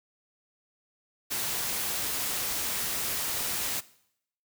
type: noise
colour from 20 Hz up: white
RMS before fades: -31 dBFS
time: 1.3-3.81 s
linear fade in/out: 20 ms
effects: noise-tail reverb RT60 0.7 s tail -19 dB re dry